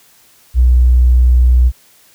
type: tone with tanh clipping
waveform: triangle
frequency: 61.74 Hz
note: B1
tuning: in tune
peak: -5 dBFS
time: 0.54-1.72 s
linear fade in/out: 50 ms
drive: 3 dB
effects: white hiss -48 dBFS RMS until 2.14 s